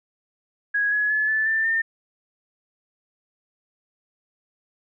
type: tone with pitch steps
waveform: sine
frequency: 1659 / 1688 / 1717.5 / 1747.5 / 1778.1 / 1809.2 Hz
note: G#6 / G#6 / A6 / A6 / A6 / A6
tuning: -2 / +28 / -42 / -12 / +18 / +48 cents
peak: -19 dBFS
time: 0.74-1.82 s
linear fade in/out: 10 ms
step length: 180 ms
effects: none